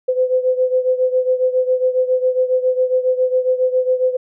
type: beating tone pair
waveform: sine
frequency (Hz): 508 / 515.3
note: B4 / C5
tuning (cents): +49 / -27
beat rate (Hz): 7.3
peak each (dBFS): -15 / -19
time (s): 0.08-4.17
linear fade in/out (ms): 10
effects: none